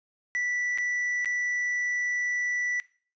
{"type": "tone with dropouts", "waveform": "triangle", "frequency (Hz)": 1965, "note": "B6", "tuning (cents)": -9, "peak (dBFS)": -24, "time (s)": [0.35, 2.8], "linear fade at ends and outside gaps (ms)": 0, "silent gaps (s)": [[0.776, 0.784], [1.247, 1.257]], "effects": ["noise-tail reverb RT60 0.4 s tail -18 dB re dry", "resampled to 16000 Hz"]}